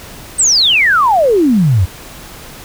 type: exponential sweep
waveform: sine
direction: down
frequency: 8600 to 82.41 Hz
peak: -7 dBFS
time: 0.38-1.86 s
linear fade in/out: 20 ms
effects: pink hiss -33 dBFS RMS until 2.64 s